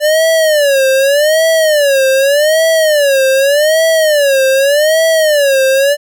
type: tone with vibrato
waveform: square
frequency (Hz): 587.3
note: D5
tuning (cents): 0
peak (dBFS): -8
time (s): 0-5.97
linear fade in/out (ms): 50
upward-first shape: sine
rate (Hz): 0.84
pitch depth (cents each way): 180
effects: none